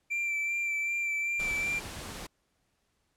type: tone with vibrato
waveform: triangle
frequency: 2349 Hz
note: D7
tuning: in tune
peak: -27 dBFS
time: 0.1-1.8 s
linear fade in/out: 20 ms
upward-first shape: sine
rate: 2.6 Hz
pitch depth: 21 cents each way
type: noise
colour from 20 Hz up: pink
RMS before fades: -41 dBFS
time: 1.39-2.27 s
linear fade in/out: 10 ms
effects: pink hiss -75 dBFS RMS until 3.16 s + low-pass 11000 Hz 12 dB/octave